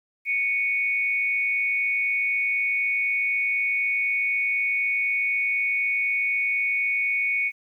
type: tone pair together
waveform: sine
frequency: 2223 / 2467 Hz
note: C#7 / D#7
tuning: +4 / -15 cents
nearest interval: major second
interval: 181 cents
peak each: -22 / -28 dBFS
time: 0.25-7.52 s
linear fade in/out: 50 ms
effects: 10-bit